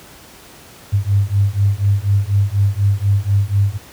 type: beating tone pair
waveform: sine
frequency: 98.2 / 102.3 Hz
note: G2 / G#2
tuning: +4 / -26 cents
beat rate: 4.1 Hz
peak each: -15 dBFS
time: 0.92-3.78 s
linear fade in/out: 20 ms
effects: pink hiss -41 dBFS RMS until 3.92 s + high-pass 60 Hz 12 dB/octave